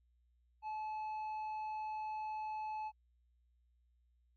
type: tone with tanh clipping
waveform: sine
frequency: 862 Hz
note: A5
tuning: 36 cents flat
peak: -40 dBFS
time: 0.62-2.92 s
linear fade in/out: 50 ms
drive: 5 dB
effects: added 60 Hz sine -70 dBFS peak until 4.36 s + AAC 48 kbps